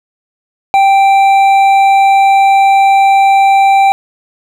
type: tone with hard clipping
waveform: sine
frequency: 784 Hz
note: G5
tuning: in tune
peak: -6 dBFS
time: 0.74-3.92 s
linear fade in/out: 0 ms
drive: 7 dB
effects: none